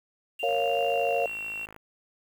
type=tone with pitch glide; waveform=sine; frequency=2779 to 2731 Hz; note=F7 to F7; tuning=-9 to -39 cents; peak=-32 dBFS; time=0.39-1.66 s; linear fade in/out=10 ms; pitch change=-30 cents; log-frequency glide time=0.86-1.36 s
type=chord; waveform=sine; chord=Bb minor; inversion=none; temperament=equal; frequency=466.2 / 554.4 / 698.5 Hz; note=Bb4 / Db5 / F5; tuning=0 / 0 / 0 cents; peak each=-29 / -28 / -27 dBFS; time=0.43-1.26 s; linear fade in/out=2 ms
type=click train; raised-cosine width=0.5 ms; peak=-31 dBFS; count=69; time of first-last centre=0.49-1.763 s; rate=53.4 Hz
effects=8-bit